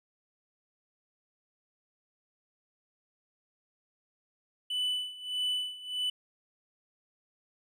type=tone with tremolo; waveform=triangle; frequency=2988 Hz; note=F#7; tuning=16 cents sharp; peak=-26 dBFS; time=4.7-6.1 s; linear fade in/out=5 ms; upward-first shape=sine; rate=1.6 Hz; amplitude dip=85%; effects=none